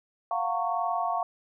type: chord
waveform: sine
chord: Gb major seventh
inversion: third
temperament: equal with one note detuned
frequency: 698.5 / 740 / 915.3 / 1108.7 Hz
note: F5 / Gb5 / Bb5 / Db6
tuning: 0 / 0 / -32 / 0 cents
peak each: -29 / -33 / -33 / -31 dBFS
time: 0.31-1.23 s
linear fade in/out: 2 ms
effects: none